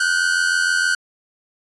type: tone pair together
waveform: 45% pulse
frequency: 1455 / 1541.5 Hz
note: F#6 / G6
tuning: -29 / -29 cents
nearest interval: minor second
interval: 100 cents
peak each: -19 dBFS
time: 0-0.95 s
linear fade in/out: 5 ms
effects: resampled to 24000 Hz